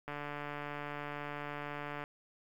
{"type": "click train", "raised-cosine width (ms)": 0.5, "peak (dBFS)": -26, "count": 287, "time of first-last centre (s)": [0.08, 2.039], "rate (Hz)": 146, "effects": ["10-bit"]}